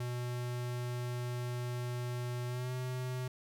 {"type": "tone with pitch glide", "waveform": "square", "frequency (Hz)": [122.6, 127.14], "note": ["B2", "C3"], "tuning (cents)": [-12, -49], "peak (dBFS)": -36, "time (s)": [0, 3.28], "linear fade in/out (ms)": 5, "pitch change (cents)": 63, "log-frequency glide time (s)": [2.47, 2.73], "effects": []}